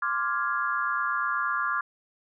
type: chord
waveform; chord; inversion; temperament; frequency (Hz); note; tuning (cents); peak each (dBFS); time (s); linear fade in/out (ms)
sine; D half-diminished seventh; third; equal; 1046.5 / 1174.7 / 1396.9 / 1661.2; C6 / D6 / F6 / Ab6; 0 / 0 / 0 / 0; -33 / -29 / -29 / -32; 0.02-1.81; 5
effects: none